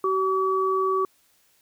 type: tone pair together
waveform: sine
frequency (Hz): 380.7 / 1142.2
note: F#4 / D6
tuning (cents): +49 / -49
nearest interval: octave + perfect fifth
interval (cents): 1902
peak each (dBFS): -23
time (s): 0.04-1.05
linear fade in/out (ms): 2
effects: white hiss -63 dBFS RMS until 1.61 s